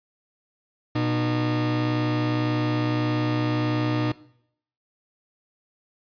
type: tone pair together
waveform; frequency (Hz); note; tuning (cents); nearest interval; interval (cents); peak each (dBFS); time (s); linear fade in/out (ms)
40% pulse; 121.4 / 304.5; B2 / D#4; -29 / -37; octave + major third; 1592; -24; 0.95-4.12; 5
effects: noise-tail reverb RT60 0.7 s tail -19 dB re dry + resampled to 11025 Hz